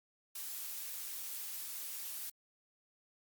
blue noise, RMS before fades -43 dBFS, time 0.35-2.3 s, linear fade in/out 5 ms, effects Opus 48 kbps

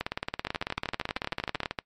two click trains, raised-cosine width 0.3 ms, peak -13 / -14 dBFS, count 31 / 18, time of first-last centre 0.01-1.658 / 0.47-1.788 s, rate 18.2 / 12.9 Hz, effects noise-tail reverb RT60 0.1 s tail -22 dB re dry + MP3 64 kbps

